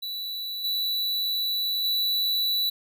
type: tone with level steps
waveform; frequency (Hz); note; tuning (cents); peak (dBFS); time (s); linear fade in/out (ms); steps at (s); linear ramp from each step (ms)
square; 3951; B7; 0; -31 / -25 / -23; 0.02-2.7; 10; 0.64 / 1.84; 5
effects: none